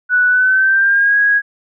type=tone with pitch glide; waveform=sine; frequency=1480 to 1651.7 Hz; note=F#6 to G#6; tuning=0 to -10 cents; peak=-9 dBFS; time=0.09-1.42 s; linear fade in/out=50 ms; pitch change=+190 cents; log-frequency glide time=0.28-1.17 s; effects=none